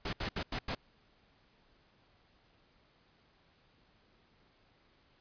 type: noise bursts at uneven times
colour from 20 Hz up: pink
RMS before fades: -36 dBFS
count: 5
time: 0.05-0.13 / 0.2-0.29 / 0.36-0.43 / 0.52-0.59 / 0.68-0.75 s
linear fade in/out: 5 ms
effects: pink hiss -68 dBFS RMS until 5.2 s + resampled to 11025 Hz